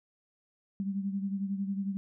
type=beating tone pair; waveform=sine; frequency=195.3 / 206.3 Hz; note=G3 / G#3; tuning=-6 / -11 cents; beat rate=11 Hz; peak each=-31 / -38 dBFS; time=0.8-1.97 s; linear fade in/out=0 ms; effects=none